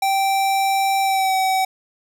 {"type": "tone with pitch glide", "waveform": "square", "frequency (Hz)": [780, 760.4], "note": ["G5", "F#5"], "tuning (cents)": [-9, 47], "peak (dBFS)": -17, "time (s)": [0.02, 1.65], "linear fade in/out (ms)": 5, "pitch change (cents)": -44, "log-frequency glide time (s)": [1.01, 1.35], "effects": []}